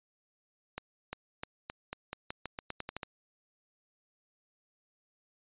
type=accelerating click train; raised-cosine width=0.3 ms; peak=-21 dBFS; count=14; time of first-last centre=0.78-3.032 s; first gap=350 ms; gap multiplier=0.87; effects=resampled to 8000 Hz